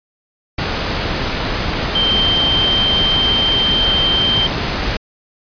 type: tone in noise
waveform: sine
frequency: 3136 Hz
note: G7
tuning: in tune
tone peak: -13 dBFS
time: 1.95-4.47 s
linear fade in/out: 5 ms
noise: pink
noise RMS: -19 dBFS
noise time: 0.58-4.97 s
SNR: +3 dB
effects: resampled to 11025 Hz